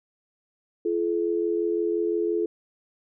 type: tone pair together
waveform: sine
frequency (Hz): 342 / 427.8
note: F4 / A4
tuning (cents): -36 / -49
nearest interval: major third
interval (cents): 387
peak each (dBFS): -25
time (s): 0.85-2.46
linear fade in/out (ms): 5
effects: none